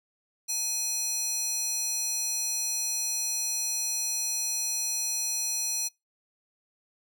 square tone with high-pass filter, 840 Hz, G#5, 19 cents sharp, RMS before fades -30 dBFS, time 0.48-5.89 s, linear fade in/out 20 ms, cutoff 5700 Hz, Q 2.2, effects noise-tail reverb RT60 0.2 s tail -24 dB re dry

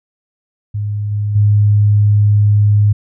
sine tone with level steps, 103.83 Hz, G#2, in tune, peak -16 / -14 / -7 dBFS, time 0.74-2.93 s, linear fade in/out 10 ms, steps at 1.11 / 1.35 s, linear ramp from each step 10 ms, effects none

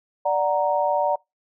sine chord, D augmented, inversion none, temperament equal, 587.3 / 740 / 932.3 Hz, D5 / F#5 / A#5, 0 / 0 / 0 cents, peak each -22 / -24 / -23 dBFS, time 0.25-1.16 s, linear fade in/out 10 ms, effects noise-tail reverb RT60 0.2 s tail -25 dB re dry

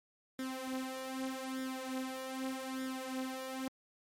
sawtooth tone with flanger, 261.6 Hz, C4, in tune, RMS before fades -40 dBFS, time 0.39-3.68 s, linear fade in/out 2 ms, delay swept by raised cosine 0.56 to 5.56 ms, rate 0.82 Hz, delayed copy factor +0.75, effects MP3 64 kbps

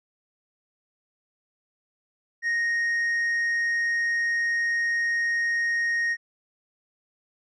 sine tone with tanh clipping, 1864.7 Hz, A#6, in tune, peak -23 dBFS, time 2.42-6.17 s, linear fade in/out 50 ms, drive 3 dB, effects none

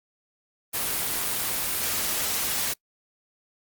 white noise, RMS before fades -27 dBFS, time 0.73-2.74 s, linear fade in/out 20 ms, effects noise-tail reverb RT60 0.1 s tail -24 dB re dry + Opus 24 kbps

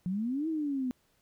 sine exponential two-way sweep, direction up then down, 174.4 to 327.3 to 246.9 Hz, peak -29 dBFS, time 0.06-0.91 s, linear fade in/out 0 ms, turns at 0.48 s, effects pink hiss -71 dBFS RMS until 1.21 s

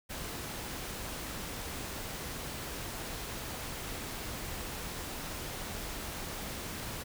pink noise, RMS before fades -40 dBFS, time 0.09-7.04 s, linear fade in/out 20 ms, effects none

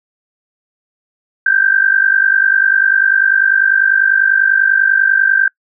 sine tone with amplitude modulation, 1570 Hz, G6, 2 cents sharp, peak -5 dBFS, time 1.46-5.48 s, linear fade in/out 5 ms, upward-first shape sine, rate 50.1 Hz, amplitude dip 80%, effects noise-tail reverb RT60 0.1 s tail -24 dB re dry

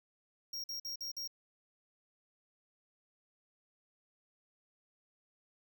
square tone bursts, 5588 Hz, F8, in tune, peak -39 dBFS, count 5, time 0.53-1.276 s, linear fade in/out 5 ms, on 110 ms, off 49 ms, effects none

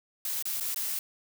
blue noise with dropouts, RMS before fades -32 dBFS, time 0.25-0.99 s, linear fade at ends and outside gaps 2 ms, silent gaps 0.425-0.454 / 0.6-0.607 / 0.745-0.76 s, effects none

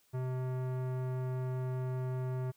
sine tone with tanh clipping, 128.2 Hz, C3, 35 cents flat, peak -35 dBFS, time 0.13-2.52 s, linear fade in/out 20 ms, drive 18 dB, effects white hiss -70 dBFS RMS until 2.56 s

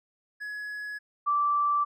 triangle / sine tone pair in turn, 1686 / 1166.6 Hz, G#6 / D6, +26 / -12 cents, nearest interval tritone, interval 638 cents, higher first, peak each -32 / -22 dBFS, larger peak second, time 0.4-0.99 / 1.26-1.85 s, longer neither, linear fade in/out 20 ms, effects none

